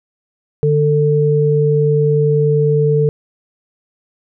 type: tone pair together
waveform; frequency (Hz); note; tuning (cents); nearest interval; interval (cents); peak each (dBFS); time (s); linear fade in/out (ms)
sine; 148.2 / 444.9; D3 / A4; +16 / +19; octave + perfect fifth; 1903; -13; 0.63-3.09; 0
effects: none